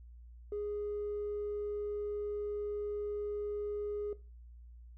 triangle tone with tanh clipping, 414.2 Hz, G#4, 5 cents flat, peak -35 dBFS, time 0.52-4.13 s, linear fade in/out 2 ms, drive 5 dB, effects noise-tail reverb RT60 0.3 s tail -17 dB re dry + added 59 Hz sine -50 dBFS peak until 4.97 s

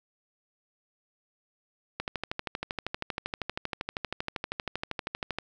click train, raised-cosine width 0.3 ms, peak -15 dBFS, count 44, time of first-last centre 2-5.386 s, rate 12.7 Hz, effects none

